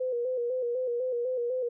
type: tone with vibrato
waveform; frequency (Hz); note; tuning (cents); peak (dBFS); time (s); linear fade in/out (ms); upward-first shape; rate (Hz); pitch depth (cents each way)
sine; 493.9; B4; 0; -27; 0-1.69; 10; square; 4; 59
effects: none